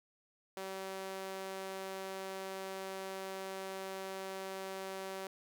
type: tone with high-pass filter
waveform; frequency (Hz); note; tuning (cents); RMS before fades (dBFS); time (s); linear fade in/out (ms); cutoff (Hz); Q
sawtooth; 191.5; G3; -40; -43; 0.57-5.27; 0; 450; 1.3
effects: none